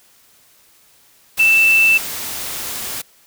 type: tone in noise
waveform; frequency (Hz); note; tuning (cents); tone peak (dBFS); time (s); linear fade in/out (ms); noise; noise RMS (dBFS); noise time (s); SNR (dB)
sine; 2656; E7; +12; -9; 1.39-1.98; 10; white; -26; 1.37-3.02; +14
effects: white hiss -52 dBFS RMS until 3.26 s